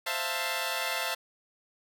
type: chord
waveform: 10% pulse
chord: F major seventh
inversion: second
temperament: equal with one note detuned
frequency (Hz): 523.3 / 659.3 / 698.5 / 885.6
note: C5 / E5 / F5 / A5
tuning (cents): 0 / 0 / 0 / +11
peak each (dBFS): -28 / -26 / -28 / -26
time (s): 0.06-1.15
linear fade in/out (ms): 10
effects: none